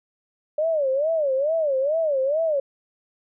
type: tone with vibrato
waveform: sine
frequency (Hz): 587.3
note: D5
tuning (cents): 0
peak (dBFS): -19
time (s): 0.58-2.6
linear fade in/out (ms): 5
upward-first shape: sine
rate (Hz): 2.3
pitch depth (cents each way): 200
effects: none